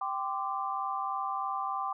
sine chord, G suspended fourth, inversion none, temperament equal with one note detuned, 784 / 1031.5 / 1174.7 Hz, G5 / C6 / D6, 0 / -25 / 0 cents, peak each -35 / -36 / -34 dBFS, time 0.01-1.93 s, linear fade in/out 5 ms, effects none

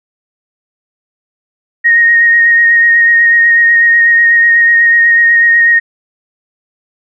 sine tone with vibrato, 1864.7 Hz, A#6, in tune, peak -4 dBFS, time 1.84-5.8 s, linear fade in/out 20 ms, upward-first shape sine, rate 8.1 Hz, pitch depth 17 cents each way, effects none

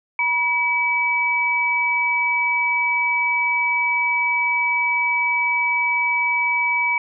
sine tone pair together, 962 / 2288 Hz, B5 / D7, -46 / -46 cents, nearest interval octave + minor third, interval 1500 cents, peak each -23 / -18 dBFS, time 0.19-6.98 s, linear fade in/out 2 ms, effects none

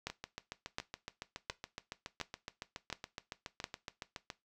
two click trains, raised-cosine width 0.2 ms, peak -19 / -24 dBFS, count 6 / 31, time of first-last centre 0.07-3.641 / 0.1-4.302 s, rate 1.4 / 7.14 Hz, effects noise-tail reverb RT60 0.2 s tail -17 dB re dry

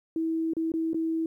sine tone with dropouts, 324.6 Hz, E4, 27 cents flat, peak -25 dBFS, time 0.16-1.26 s, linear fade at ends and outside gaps 2 ms, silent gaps 0.535-0.567 / 0.719-0.738 / 0.933-0.944 s, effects 11-bit

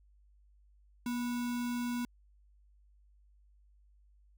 sine tone with sample-and-hold, 241 Hz, B3, 42 cents flat, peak -32 dBFS, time 1.06-2.05 s, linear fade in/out 2 ms, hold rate 1225 Hz, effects added 50 Hz sine -61 dBFS peak until 4.37 s

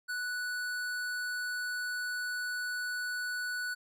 sine tone with tanh clipping, 1480 Hz, F#6, in tune, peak -35 dBFS, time 0.08-3.75 s, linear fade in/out 20 ms, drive 18 dB, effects none

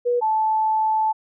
sine tone pair in turn, 485.4 / 872.9 Hz, B4 / A5, -30 / -14 cents, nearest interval minor seventh, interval 1016 cents, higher second, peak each -17 dBFS, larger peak neither, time 0.05-0.21 / 0.21-1.13 s, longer second, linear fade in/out 20 ms, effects none

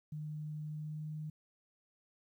sine tone with pitch glide, 152 to 153.68 Hz, D#3 to D#3, -40 to -21 cents, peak -39 dBFS, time 0.12-1.3 s, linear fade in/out 5 ms, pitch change +19 cents, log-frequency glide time 0.66-1.09 s, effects 12-bit

